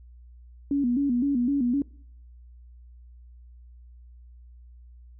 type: tone with vibrato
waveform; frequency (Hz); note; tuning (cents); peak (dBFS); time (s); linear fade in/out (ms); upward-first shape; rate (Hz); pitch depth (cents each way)
sine; 261.6; C4; 0; -21; 0.71-1.82; 2; square; 3.9; 130
effects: noise-tail reverb RT60 0.6 s tail -24 dB re dry + added 60 Hz sine -46 dBFS peak until 5.19 s